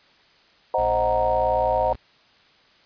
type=chord; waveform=sine; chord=C half-diminished seventh; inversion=none; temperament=equal; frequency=523.3 / 622.3 / 740 / 932.3 Hz; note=C5 / Eb5 / Gb5 / Bb5; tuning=0 / 0 / 0 / 0 cents; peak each=-24 dBFS; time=0.74-1.93 s; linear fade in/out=2 ms
type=tone; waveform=35% pulse; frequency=58.27 Hz; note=A#1; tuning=in tune; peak=-31 dBFS; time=0.78-1.96 s; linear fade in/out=5 ms
effects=white hiss -56 dBFS RMS until 2.85 s + resampled to 11025 Hz